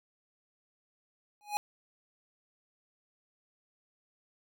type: tone with exponential growth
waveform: square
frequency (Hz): 830.6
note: G#5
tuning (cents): 0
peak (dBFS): -26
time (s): 1.41-1.57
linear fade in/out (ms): 0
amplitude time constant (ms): 34
effects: none